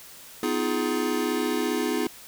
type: chord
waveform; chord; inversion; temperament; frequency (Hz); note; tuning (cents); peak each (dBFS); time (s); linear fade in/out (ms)
square; F half-diminished seventh; second; just; 251.4 / 314.3 / 349.2 / 419.1; Cb4 / Eb4 / F4 / Ab4; +31 / +18 / 0 / +16; -30 / -30 / -31 / -30; 0.43-2.07; 2
effects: white hiss -46 dBFS RMS until 2.27 s